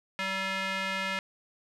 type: tone with band-pass filter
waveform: square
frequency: 191.8 Hz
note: G3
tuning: 37 cents flat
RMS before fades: -32 dBFS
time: 0.19-1.19 s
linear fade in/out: 0 ms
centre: 2200 Hz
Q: 1.5
effects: none